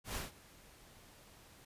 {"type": "noise with ADSR envelope", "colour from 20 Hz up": "pink", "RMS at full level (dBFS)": -39, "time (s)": [0.04, 1.65], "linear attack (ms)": 110, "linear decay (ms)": 160, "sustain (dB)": -21, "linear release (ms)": 6, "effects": ["resampled to 32000 Hz"]}